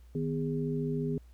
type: tone cluster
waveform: sine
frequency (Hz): 154.5 / 248.8 / 408.9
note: D#3 / B3 / G#4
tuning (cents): -12 / +13 / -27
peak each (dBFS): -32 / -34 / -35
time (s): 0.15-1.18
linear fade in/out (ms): 2
effects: added 60 Hz sine -51 dBFS peak until 1.33 s + pink hiss -69 dBFS RMS until 1.33 s